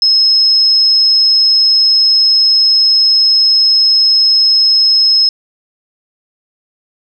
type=tone; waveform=sine; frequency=5170 Hz; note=E8; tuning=34 cents flat; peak=-6 dBFS; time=0.02-5.29 s; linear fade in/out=2 ms; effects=none